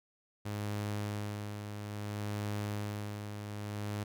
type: tone with tremolo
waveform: sawtooth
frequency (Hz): 103.83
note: G#2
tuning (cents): 0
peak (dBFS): -30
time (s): 0.45-4.04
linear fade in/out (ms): 10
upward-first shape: sine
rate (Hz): 0.6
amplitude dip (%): 50
effects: none